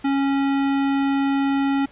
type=tone with hard clipping; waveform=sine; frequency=275.8 Hz; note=C#4; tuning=9 cents flat; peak=-20 dBFS; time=0.04-1.86 s; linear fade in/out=10 ms; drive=18 dB; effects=pink hiss -49 dBFS RMS until 1.91 s + resampled to 8000 Hz